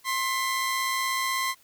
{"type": "tone pair together", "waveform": "sawtooth", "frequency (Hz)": [1059.1, 2002], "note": ["C6", "B6"], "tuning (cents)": [21, 23], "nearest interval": "major seventh", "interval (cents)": 1102, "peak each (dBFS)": [-23, -27], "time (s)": [0.04, 1.55], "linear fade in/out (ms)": 50, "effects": ["white hiss -59 dBFS RMS until 1.63 s"]}